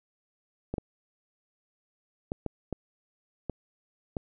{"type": "clicks", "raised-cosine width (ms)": 2, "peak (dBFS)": -18, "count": 7, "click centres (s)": [0.74, 0.782, 2.319, 2.463, 2.727, 3.497, 4.168], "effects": []}